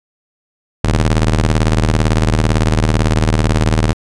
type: ring-modulated tone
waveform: sawtooth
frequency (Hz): 77.78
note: D#2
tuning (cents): 0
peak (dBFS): -4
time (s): 0.84-3.93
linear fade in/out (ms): 0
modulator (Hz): 29.9
effects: resampled to 22050 Hz